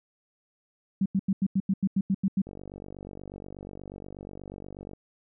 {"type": "tone bursts", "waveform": "sine", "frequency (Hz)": 193.4, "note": "G3", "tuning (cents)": -23, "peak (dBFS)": -21, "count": 11, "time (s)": [1.01, 2.418], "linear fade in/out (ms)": 5, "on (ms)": 48, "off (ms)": 88}
{"type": "click train", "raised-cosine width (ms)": 2, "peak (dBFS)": -28, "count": 120, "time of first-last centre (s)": [2.47, 4.934], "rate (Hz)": 48.3}
{"effects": []}